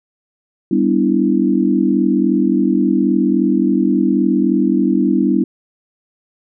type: chord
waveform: sine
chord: E minor seventh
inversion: first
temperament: equal with one note detuned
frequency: 196 / 246.9 / 290.5 / 329.6 Hz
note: G3 / B3 / D4 / E4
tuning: 0 / 0 / -19 / 0 cents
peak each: -17 dBFS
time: 0.71-5.44 s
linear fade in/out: 5 ms
effects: none